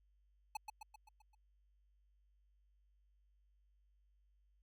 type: tone with echo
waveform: square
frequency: 857 Hz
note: A5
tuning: 46 cents flat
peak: -39 dBFS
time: 0.55-0.57 s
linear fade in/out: 5 ms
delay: 130 ms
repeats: 6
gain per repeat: -5 dB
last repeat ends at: 1.35 s
effects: added 50 Hz sine -70 dBFS peak until 4.62 s